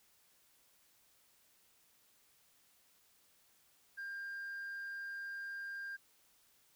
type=tone; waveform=sine; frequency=1598 Hz; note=G6; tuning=33 cents sharp; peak=-39 dBFS; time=3.97-5.97 s; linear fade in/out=20 ms; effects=tanh soft clip ceiling -40 dBFS + white hiss -70 dBFS RMS until 6.75 s